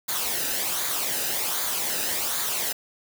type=noise with flanger; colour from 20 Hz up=white; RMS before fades=-27 dBFS; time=0.08-2.73 s; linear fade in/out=10 ms; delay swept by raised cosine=0.36 to 0.92 ms; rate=1.3 Hz; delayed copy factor=-0.55; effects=none